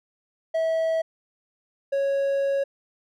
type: tone pair in turn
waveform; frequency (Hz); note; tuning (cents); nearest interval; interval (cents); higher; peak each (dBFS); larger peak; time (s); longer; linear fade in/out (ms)
triangle; 649 / 552.8; E5 / C#5; -27 / -5; minor third; 278; first; -19; neither; 0.54-1.02 / 1.92-2.64; second; 10
effects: none